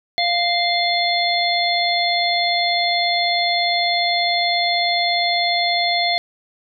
harmonic tone with a mistuned harmonic, 696 Hz, F5, 6 cents flat, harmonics 1 / 3 / 5 / 6, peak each -20 / -22 / -23 / -22 dBFS, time 0.18-6.18 s, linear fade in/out 0 ms, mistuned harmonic 6, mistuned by +38 cents, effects none

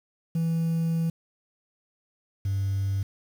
sine tone pair in turn, 164.81 / 98 Hz, E3 / G2, 0 / 0 cents, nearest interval major sixth, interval 900 cents, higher first, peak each -20 / -22 dBFS, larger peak first, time 0.35-1.1 / 2.45-3.03 s, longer first, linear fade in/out 5 ms, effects tanh soft clip ceiling -22 dBFS + 8-bit

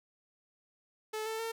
sawtooth tone with pitch steps, 433.5 / 443.4 / 453.5 Hz, A4 / A4 / A#4, -26 / +13 / -48 cents, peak -31 dBFS, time 1.13-1.52 s, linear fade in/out 10 ms, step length 130 ms, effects none

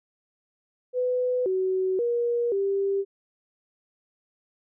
sine tone with pitch steps, 500 / 375.4 / 475.6 / 394.4 Hz, B4 / F#4 / A#4 / G4, +21 / +25 / +35 / +11 cents, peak -22 dBFS, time 0.93-3.05 s, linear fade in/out 50 ms, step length 530 ms, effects none

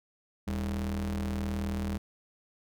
square ring-modulated tone, 60.3 Hz, B1, 41 cents flat, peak -28 dBFS, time 0.47-1.98 s, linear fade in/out 10 ms, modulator 140 Hz, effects none

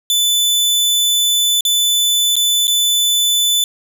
sawtooth tone with dropouts, 3500 Hz, A7, 10 cents flat, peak -9 dBFS, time 0.1-3.64 s, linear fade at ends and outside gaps 1 ms, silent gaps 1.608-1.651 / 2.356-2.365 / 2.671-2.679 s, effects none

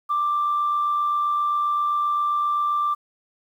sine tone with amplitude modulation, 1179 Hz, D6, 6 cents sharp, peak -17 dBFS, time 0.09-2.95 s, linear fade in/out 20 ms, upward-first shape sine, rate 87.6 Hz, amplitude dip 30%, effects tanh soft clip ceiling -15 dBFS + 9-bit

